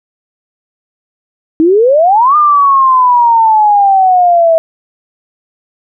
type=exponential two-way sweep; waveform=sine; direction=up then down; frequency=309.1 to 1219 to 646 Hz; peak=-4 dBFS; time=1.6-4.58 s; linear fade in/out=0 ms; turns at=2.36 s; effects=none